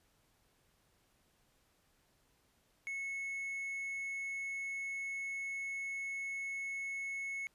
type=tone; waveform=triangle; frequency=2195 Hz; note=C#7; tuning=18 cents flat; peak=-36 dBFS; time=2.87-7.47 s; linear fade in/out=0 ms; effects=pink hiss -73 dBFS RMS until 7.54 s + resampled to 32000 Hz